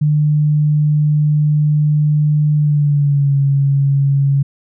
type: tone with pitch glide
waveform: sine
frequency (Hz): 150 to 139.15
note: D3 to C#3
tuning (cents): +37 to +7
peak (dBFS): -10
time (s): 0.01-4.43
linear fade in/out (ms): 10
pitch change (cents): -130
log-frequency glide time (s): 2.56-3.37
effects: none